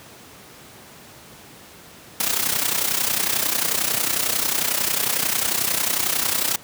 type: noise with amplitude modulation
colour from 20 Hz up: white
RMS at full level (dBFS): -19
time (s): 2.2-6.56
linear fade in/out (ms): 2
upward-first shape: sine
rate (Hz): 31.1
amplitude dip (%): 70
effects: pink hiss -44 dBFS RMS until 6.63 s + high-pass 100 Hz 12 dB/octave